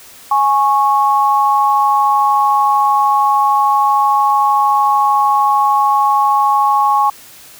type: tone pair together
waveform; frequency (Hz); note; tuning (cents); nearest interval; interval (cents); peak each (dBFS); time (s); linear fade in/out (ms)
sine; 833.2 / 1100; G#5 / C#6; +5 / -14; perfect fourth; 481; -12; 0.31-7.1; 5
effects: white hiss -39 dBFS RMS until 7.59 s